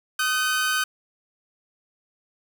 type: tone pair together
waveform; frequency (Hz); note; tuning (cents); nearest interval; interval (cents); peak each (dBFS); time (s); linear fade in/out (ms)
sawtooth; 1244.5 / 1523.9; D#6 / G6; 0 / -49; major third; 351; -23 / -19; 0.19-0.84; 5
effects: none